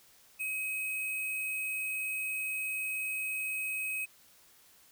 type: tone with sample-and-hold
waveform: sine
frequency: 2539 Hz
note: D#7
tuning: 34 cents sharp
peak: -32 dBFS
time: 0.39-4.06 s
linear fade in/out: 20 ms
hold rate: 11025 Hz
effects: white hiss -61 dBFS RMS until 4.91 s

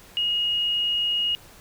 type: tone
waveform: sine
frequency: 2874 Hz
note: F7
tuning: 49 cents sharp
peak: -21 dBFS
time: 0.17-1.35 s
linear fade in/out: 0 ms
effects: pink hiss -49 dBFS RMS until 1.6 s

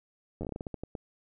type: slowing click train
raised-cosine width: 2 ms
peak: -23 dBFS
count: 13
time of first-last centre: 0.41-0.952 s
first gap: 10 ms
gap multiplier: 1.25
effects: none

